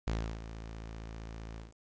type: tone with ADSR envelope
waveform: sawtooth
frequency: 55.3 Hz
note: A1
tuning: 9 cents sharp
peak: -26 dBFS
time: 0.07-1.74 s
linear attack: 5 ms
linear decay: 310 ms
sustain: -12 dB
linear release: 160 ms
effects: resampled to 16000 Hz + 10-bit